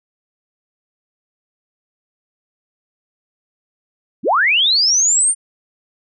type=linear sweep; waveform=sine; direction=up; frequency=146.83 to 9070 Hz; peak=-11 dBFS; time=4.23-5.35 s; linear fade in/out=50 ms; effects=none